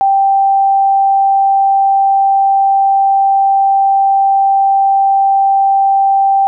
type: tone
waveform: sine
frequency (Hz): 784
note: G5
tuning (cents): 0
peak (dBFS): -7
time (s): 0.01-6.47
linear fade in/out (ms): 0
effects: none